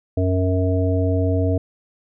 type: harmonic tone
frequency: 92.5 Hz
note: F#2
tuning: in tune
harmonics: 1 / 3 / 5 / 7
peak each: -18 / -23 / -25 / -26 dBFS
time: 0.17-1.58 s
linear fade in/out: 5 ms
effects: none